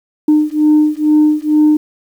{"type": "beating tone pair", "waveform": "sine", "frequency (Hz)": [302.5, 304.7], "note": ["D#4", "D#4"], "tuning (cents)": [-49, -36], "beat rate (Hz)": 2.2, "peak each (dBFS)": -10, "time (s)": [0.28, 1.77], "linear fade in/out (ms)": 5, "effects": ["tanh soft clip ceiling -3 dBFS", "7-bit"]}